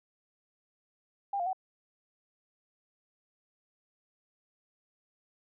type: tone with pitch steps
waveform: sine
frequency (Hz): 799 / 701 / 753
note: G5 / F5 / F#5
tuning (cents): +33 / +6 / +30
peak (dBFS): -29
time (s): 1.33-1.531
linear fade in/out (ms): 5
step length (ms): 67
effects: none